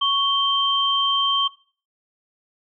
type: tone pair together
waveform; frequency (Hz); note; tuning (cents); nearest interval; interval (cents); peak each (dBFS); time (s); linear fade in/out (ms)
sine; 1110 / 3140; C#6 / G7; +2 / +2; octave + tritone; 1800; -21 / -19; 0.01-1.48; 10
effects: noise-tail reverb RT60 0.4 s tail -19 dB re dry